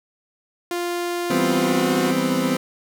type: tone with pitch glide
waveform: sawtooth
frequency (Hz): 349.2 to 361.3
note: F4 to F#4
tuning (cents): 0 to -41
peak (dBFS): -19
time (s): 0.71-2.11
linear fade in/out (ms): 2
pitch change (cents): +59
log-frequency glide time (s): 1.45-1.92
type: chord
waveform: 30% pulse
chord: C major seventh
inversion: first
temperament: equal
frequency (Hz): 164.81 / 196 / 246.9 / 261.6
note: E3 / G3 / B3 / C4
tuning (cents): 0 / 0 / 0 / 0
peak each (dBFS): -25 / -24 / -22 / -19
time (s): 1.3-2.57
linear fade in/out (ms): 5
effects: none